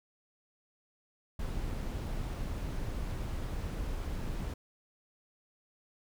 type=noise; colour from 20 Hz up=brown; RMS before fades=-36 dBFS; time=1.39-4.54 s; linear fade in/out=5 ms; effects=none